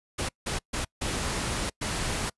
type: noise bursts at uneven times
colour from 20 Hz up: pink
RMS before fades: -30 dBFS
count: 5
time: 0.18-0.29 / 0.46-0.59 / 0.73-0.85 / 1.01-1.7 / 1.81-2.3 s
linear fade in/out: 10 ms
effects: noise-tail reverb RT60 0.1 s tail -26 dB re dry + resampled to 24000 Hz